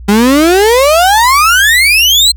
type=exponential sweep; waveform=35% pulse; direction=up; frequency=196.6 to 4207 Hz; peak=-3 dBFS; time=0.08-2.32 s; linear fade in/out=10 ms; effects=added 60 Hz sine -25 dBFS peak until 2.36 s